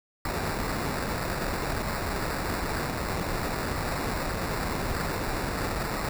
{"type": "noise with sample-and-hold", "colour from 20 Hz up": "pink", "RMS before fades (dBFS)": -30, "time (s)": [0.25, 6.09], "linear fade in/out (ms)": 2, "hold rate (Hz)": 3150, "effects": []}